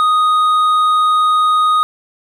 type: tone with hard clipping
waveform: triangle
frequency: 1244.5 Hz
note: D#6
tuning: in tune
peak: -11 dBFS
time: 0-1.83 s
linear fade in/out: 0 ms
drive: 8 dB
effects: none